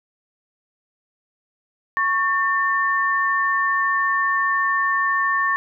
sine tone pair together, 1108.7 / 1796.4 Hz, C#6 / A6, 0 / +35 cents, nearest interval minor sixth, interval 835 cents, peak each -20 dBFS, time 1.97-5.56 s, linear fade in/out 0 ms, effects none

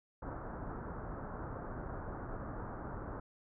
pink low-pass noise, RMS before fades -43 dBFS, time 0.22-3.2 s, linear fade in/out 5 ms, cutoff 1500 Hz, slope 48 dB/octave, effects none

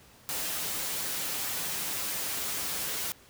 white noise with comb filter, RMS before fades -33 dBFS, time 0.29-3.12 s, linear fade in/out 0 ms, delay 8.4 ms, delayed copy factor -0.55, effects pink hiss -56 dBFS RMS until 3.29 s + high-pass 60 Hz 12 dB/octave

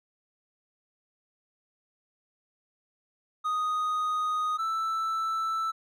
triangle tone pair in turn, 1244.5 / 1322.1 Hz, D#6 / E6, 0 / +5 cents, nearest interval minor second, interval 105 cents, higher second, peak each -24 / -25 dBFS, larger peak first, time 3.44-4.58 / 4.58-5.72 s, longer neither, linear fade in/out 20 ms, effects none

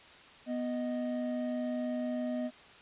triangle tone pair together, 247 / 622.3 Hz, B3 / D#5, 0 / 0 cents, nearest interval octave + major third, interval 1600 cents, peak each -31 / -35 dBFS, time 0.46-2.51 s, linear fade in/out 50 ms, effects white hiss -54 dBFS RMS until 2.81 s + resampled to 8000 Hz

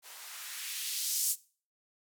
violet noise with band-pass filter sweep, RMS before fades -36 dBFS, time 0.02-1.36 s, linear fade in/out 50 ms, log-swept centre 620 to 7800 Hz, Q 1.1, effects noise-tail reverb RT60 0.4 s tail -20 dB re dry

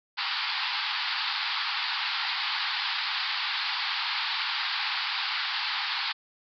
white band-pass noise, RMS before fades -30 dBFS, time 0.17-6.13 s, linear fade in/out 20 ms, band 790 to 4800 Hz, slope 96 dB/octave, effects none

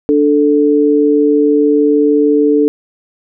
sine tone pair together, 293.7 / 440.1 Hz, D4 / A4, 0 / 0 cents, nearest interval perfect fifth, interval 700 cents, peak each -10 dBFS, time 0.09-2.68 s, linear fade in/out 0 ms, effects none

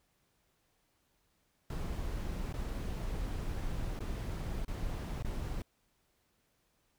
brown noise with dropouts, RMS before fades -37 dBFS, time 1.7-5.62 s, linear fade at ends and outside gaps 2 ms, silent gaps 2.527-2.539 / 3.992-4.004 / 4.649-4.68 / 5.225-5.247 s, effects pink hiss -75 dBFS RMS until 6.98 s

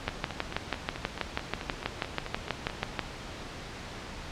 two click trains, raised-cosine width 0.3 ms, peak -19 / -11 dBFS, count 13 / 19, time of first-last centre 0.09-2.699 / 0.08-2.993 s, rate 4.6 / 6.18 Hz, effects pink hiss -41 dBFS RMS until 4.31 s + low-pass 5000 Hz 12 dB/octave

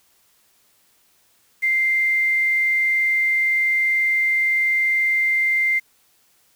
sine tone with quantisation, 2093 Hz, C7, in tune, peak -16 dBFS, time 1.62-5.8 s, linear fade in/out 20 ms, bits 7, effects white hiss -60 dBFS RMS until 6.55 s

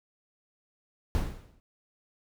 brown noise with exponential decay, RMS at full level -25 dBFS, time 1.15-1.6 s, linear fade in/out 0 ms, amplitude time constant 97 ms, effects none

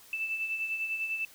sine beating tone pair, 2641 / 2651 Hz, E7 / E7, +3 / +9 cents, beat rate 10 Hz, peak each -31 / -40 dBFS, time 0.13-1.25 s, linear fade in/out 2 ms, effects white hiss -55 dBFS RMS until 1.34 s

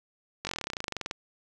slowing click train, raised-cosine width 0.2 ms, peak -15 dBFS, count 21, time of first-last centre 0.45-1.111 s, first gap 20 ms, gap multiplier 1.05, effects none

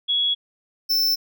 sine / square tone pair in turn, 3351 / 5323 Hz, G#7 / E8, +15 / +16 cents, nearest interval minor sixth, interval 801 cents, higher second, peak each -18 dBFS, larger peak neither, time 0.08-0.35 / 0.89-1.16 s, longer neither, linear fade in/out 20 ms, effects none

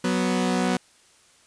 sawtooth tone pair together, 185 / 246.9 Hz, F#3 / B3, 0 / 0 cents, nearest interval perfect fourth, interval 500 cents, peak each -20 dBFS, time 0.04-0.77 s, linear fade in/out 5 ms, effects white hiss -57 dBFS RMS until 1.46 s + resampled to 22050 Hz

